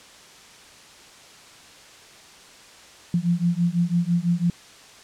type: beating tone pair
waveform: sine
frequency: 170 / 176 Hz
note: F3 / F3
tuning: -46 / +14 cents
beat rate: 6 Hz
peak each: -22 / -22 dBFS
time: 3.14-4.5 s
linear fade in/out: 2 ms
effects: white hiss -47 dBFS RMS until 5.03 s + low-pass 7000 Hz 12 dB/octave